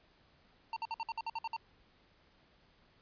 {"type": "tone bursts", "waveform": "square", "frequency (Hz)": 908, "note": "A#5", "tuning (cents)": -46, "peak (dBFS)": -36, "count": 10, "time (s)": [0.73, 1.565], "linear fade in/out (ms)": 2, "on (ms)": 34, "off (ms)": 55, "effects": ["pink hiss -67 dBFS RMS until 3.01 s", "resampled to 11025 Hz"]}